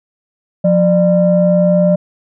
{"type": "tone pair together", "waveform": "sine", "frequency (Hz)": [177.79, 598], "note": ["F3", "D5"], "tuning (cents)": [31, 31], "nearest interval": "octave + major sixth", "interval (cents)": 2100, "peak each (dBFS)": -10, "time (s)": [0.64, 1.96], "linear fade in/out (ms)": 10, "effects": ["tanh soft clip ceiling -1 dBFS"]}